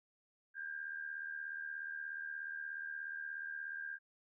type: tone with amplitude modulation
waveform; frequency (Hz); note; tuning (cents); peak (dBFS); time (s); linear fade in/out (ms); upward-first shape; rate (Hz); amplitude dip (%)
sine; 1600; G6; +35; -38; 0.54-3.99; 50; sine; 76.8; 65
effects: none